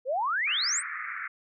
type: exponential sweep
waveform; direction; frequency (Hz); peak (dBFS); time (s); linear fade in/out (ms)
sine; up; 480 to 9110; -25; 0.05-0.83; 50
type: band-pass noise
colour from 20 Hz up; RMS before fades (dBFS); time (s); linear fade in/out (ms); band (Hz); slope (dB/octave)
white; -36; 0.47-1.28; 5; 1200 to 2200; 96
effects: none